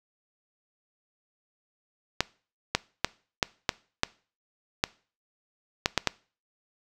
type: clicks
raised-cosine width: 0.2 ms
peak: -4 dBFS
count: 10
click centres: 2.206 / 2.75 / 3.046 / 3.428 / 3.692 / 4.034 / 4.839 / 5.859 / 5.977 / 6.073 s
effects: noise-tail reverb RT60 0.4 s tail -22 dB re dry